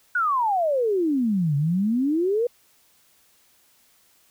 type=exponential two-way sweep; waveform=sine; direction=down then up; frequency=1500 to 138.59 to 495.4 Hz; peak=-19 dBFS; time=0.15-2.47 s; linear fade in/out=5 ms; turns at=1.56 s; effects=white hiss -60 dBFS RMS until 4.3 s